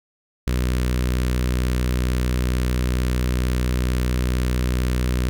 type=tone with notch filter; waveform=sawtooth; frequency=62.2 Hz; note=B1; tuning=13 cents sharp; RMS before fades=-21 dBFS; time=0.47-5.29 s; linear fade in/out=0 ms; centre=780 Hz; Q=1.2; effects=none